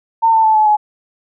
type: tone with pitch steps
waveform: sine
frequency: 907 / 890.9 / 875.1 / 859.6 / 844.3 Hz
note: A#5 / A5 / A5 / A5 / G#5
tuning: -48 / +21 / -10 / -41 / +28 cents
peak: -8 dBFS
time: 0.22-0.77 s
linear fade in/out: 20 ms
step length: 110 ms
effects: none